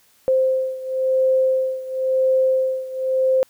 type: beating tone pair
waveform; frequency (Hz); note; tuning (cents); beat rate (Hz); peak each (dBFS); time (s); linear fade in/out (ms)
sine; 522 / 522.96; C5 / C5; -4 / -1; 0.96; -18 / -21; 0.28-3.43; 0
effects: white hiss -57 dBFS RMS until 3.49 s